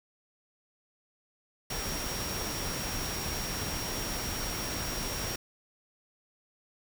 sine tone in noise, 5600 Hz, F8, 4 cents sharp, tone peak -39 dBFS, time 1.7-5.36 s, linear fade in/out 5 ms, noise pink, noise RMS -35 dBFS, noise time 1.7-5.36 s, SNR -7 dB, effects none

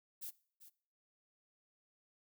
violet noise with echo, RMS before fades -45 dBFS, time 0.21-0.31 s, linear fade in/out 20 ms, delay 390 ms, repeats 1, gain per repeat -13 dB, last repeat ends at 0.7 s, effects noise-tail reverb RT60 0.5 s tail -21 dB re dry

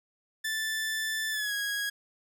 sawtooth tone with pitch glide, 1760 to 1651.7 Hz, A6 to G#6, 0 to -10 cents, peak -26 dBFS, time 0.44-1.9 s, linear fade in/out 10 ms, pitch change -110 cents, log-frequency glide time 1.31-1.53 s, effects none

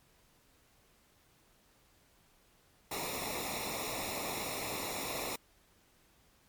pink noise with comb filter, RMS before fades -38 dBFS, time 2.91-5.36 s, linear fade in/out 5 ms, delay 0.64 ms, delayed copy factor -0.85, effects pink hiss -67 dBFS RMS until 6.48 s + MP3 96 kbps

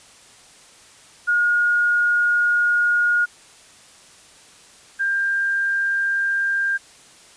sine tone pair in turn, 1434 / 1594 Hz, F6 / G6, +45 / +28 cents, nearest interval major second, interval 183 cents, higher second, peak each -15 / -18 dBFS, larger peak first, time 1.27-3.26 / 4.99-6.78 s, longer first, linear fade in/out 20 ms, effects white hiss -48 dBFS RMS until 7.36 s + resampled to 22050 Hz

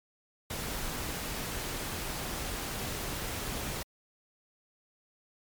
pink noise, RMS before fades -36 dBFS, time 0.5-3.83 s, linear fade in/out 5 ms, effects MP3 96 kbps

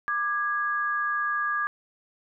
sine tone pair together, 1189.7 / 1655 Hz, D6 / G#6, +22 / -6 cents, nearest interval tritone, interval 572 cents, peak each -27 dBFS, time 0.08-1.67 s, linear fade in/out 0 ms, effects none

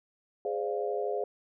sine chord, D half-diminished seventh, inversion second, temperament equal with one note detuned, 415.3 / 514.6 / 587.3 / 698.5 Hz, Ab4 / C5 / D5 / F5, 0 / -29 / 0 / 0 cents, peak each -32 / -35 / -37 / -36 dBFS, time 0.45-1.24 s, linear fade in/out 2 ms, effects none

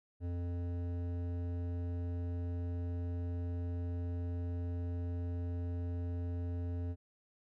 triangle tone with hard clipping, 87.31 Hz, F2, in tune, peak -37 dBFS, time 0.2-6.96 s, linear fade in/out 50 ms, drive 16 dB, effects none

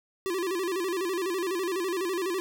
square tone with vibrato, 362.8 Hz, F#4, 34 cents flat, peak -28 dBFS, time 0.26-2.4 s, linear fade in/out 0 ms, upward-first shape square, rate 12 Hz, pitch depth 100 cents each way, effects none

